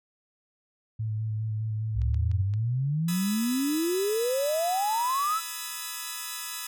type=tone with vibrato; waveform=sine; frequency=109 Hz; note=A2; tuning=16 cents flat; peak=-27 dBFS; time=0.99-2.42 s; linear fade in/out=10 ms; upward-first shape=square; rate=4.9 Hz; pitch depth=18 cents each way
type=exponential sweep; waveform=sine; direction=up; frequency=61.3 to 1352 Hz; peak=-24 dBFS; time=1.94-5.41 s; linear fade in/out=50 ms
type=clicks; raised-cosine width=0.2 ms; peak=-32 dBFS; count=8; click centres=2.018 / 2.144 / 2.315 / 2.538 / 3.44 / 3.602 / 3.837 / 4.13 s
type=chord; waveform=5% pulse; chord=E major seventh; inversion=second; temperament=equal with one note detuned; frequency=987.8 / 1244.5 / 1318.5 / 1698.1 Hz; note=B5 / D#6 / E6 / G#6; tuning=0 / 0 / 0 / +38 cents; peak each=-28 dBFS; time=3.08-6.67 s; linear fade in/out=5 ms
effects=none